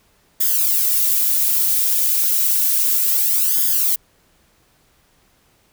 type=noise with flanger; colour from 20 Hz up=violet; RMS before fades=-17 dBFS; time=0.4-3.96 s; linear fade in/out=10 ms; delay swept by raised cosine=0.59 to 5.09 ms; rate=0.31 Hz; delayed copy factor=+0.95; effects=pink hiss -58 dBFS RMS until 5.72 s